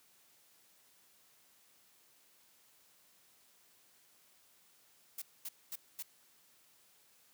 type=noise bursts; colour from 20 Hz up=blue; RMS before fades=-42 dBFS; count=4; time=5.18-6.026 s; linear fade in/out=5 ms; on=39 ms; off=230 ms; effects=white hiss -67 dBFS RMS until 7.33 s + high-pass 100 Hz 12 dB/octave